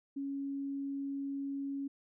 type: tone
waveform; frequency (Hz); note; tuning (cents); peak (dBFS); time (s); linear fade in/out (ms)
sine; 277.2; C#4; 0; -35; 0.16-1.88; 10
effects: none